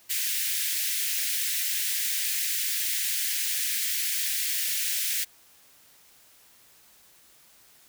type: high-pass noise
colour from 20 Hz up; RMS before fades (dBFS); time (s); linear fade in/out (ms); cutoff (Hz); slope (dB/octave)
white; -28; 0.09-5.25; 20; 1700; 48
effects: white hiss -57 dBFS RMS until 7.88 s